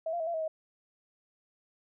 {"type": "tone with pitch steps", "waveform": "sine", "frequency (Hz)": [647, 690, 644, 682, 640, 633], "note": ["E5", "F5", "E5", "F5", "D#5", "D#5"], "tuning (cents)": [-32, -21, -41, -41, 49, 30], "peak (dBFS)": -30, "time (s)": [0.06, 0.48], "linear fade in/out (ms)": 5, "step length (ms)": 70, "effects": []}